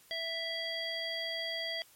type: harmonic tone with a mistuned harmonic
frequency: 659.3 Hz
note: E5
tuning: in tune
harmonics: 1 / 3 / 5 / 7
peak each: -41 / -39 / -38 / -41 dBFS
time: 0.11-1.82 s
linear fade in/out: 0 ms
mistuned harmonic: 7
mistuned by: +29 cents
effects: white hiss -61 dBFS RMS until 1.95 s + MP3 64 kbps